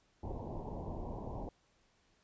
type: low-pass noise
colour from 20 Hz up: pink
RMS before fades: -42 dBFS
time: 0.23-1.49 s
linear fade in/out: 2 ms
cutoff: 1000 Hz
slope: 96 dB/octave
effects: pink hiss -72 dBFS RMS until 2.23 s + resampled to 16000 Hz